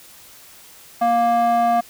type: tone with band-pass filter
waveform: square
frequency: 234.6 Hz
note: A#3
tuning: 11 cents sharp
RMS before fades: -17 dBFS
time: 1.01-1.81 s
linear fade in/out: 10 ms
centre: 820 Hz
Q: 8.1
effects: white hiss -45 dBFS RMS until 1.89 s